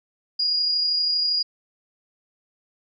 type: tone with amplitude modulation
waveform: sine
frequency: 4867 Hz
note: D#8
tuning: 39 cents flat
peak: -18 dBFS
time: 0.39-1.43 s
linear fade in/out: 10 ms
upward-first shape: sine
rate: 32.6 Hz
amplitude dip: 30%
effects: none